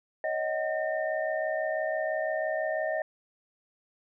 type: tone cluster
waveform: sine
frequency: 564 / 630 / 747 / 1818 Hz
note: C#5 / D#5 / F#5 / A#6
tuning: +30 / +21 / +16 / -44 cents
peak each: -36 / -29 / -36 / -35 dBFS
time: 0.24-3.02 s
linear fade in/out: 2 ms
effects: none